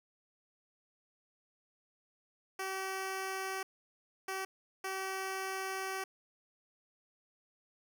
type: tone bursts at uneven times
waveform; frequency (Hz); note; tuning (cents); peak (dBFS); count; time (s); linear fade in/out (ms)
10% pulse; 382.4; G4; -43; -28; 3; 2.59-3.63 / 4.28-4.45 / 4.84-6.04; 5
effects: none